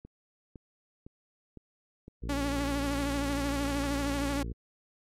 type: click train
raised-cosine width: 3 ms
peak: -33 dBFS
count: 6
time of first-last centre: 0.05-2.588 s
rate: 1.97 Hz
type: harmonic tone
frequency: 57.5 Hz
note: A#1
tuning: 23 cents flat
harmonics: 1 / 2 / 3 / 4 / 5 / 6 / 7 / 8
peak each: -35 / -41 / -45 / -47 / -49 / -51 / -52 / -53 dBFS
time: 2.22-4.53 s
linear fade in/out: 10 ms
type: tone with vibrato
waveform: sawtooth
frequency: 280.8 Hz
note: C#4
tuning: 22 cents sharp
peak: -26 dBFS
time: 2.29-4.43 s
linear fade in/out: 5 ms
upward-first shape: sine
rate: 13 Hz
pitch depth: 47 cents each way
effects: low-pass 12000 Hz 12 dB/octave + AAC 64 kbps